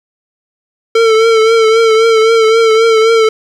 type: tone with vibrato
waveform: square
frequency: 448.2 Hz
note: A4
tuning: 32 cents sharp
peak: -6 dBFS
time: 0.95-3.29 s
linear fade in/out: 5 ms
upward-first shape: triangle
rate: 3.8 Hz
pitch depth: 49 cents each way
effects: low-pass 5000 Hz 12 dB/octave + 7-bit